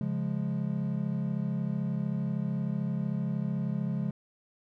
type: chord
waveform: triangle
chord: Db major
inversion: none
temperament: equal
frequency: 138.59 / 174.61 / 207.7 Hz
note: Db3 / F3 / Ab3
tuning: 0 / 0 / 0 cents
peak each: -31 dBFS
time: 0.01-4.11 s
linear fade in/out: 2 ms
effects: none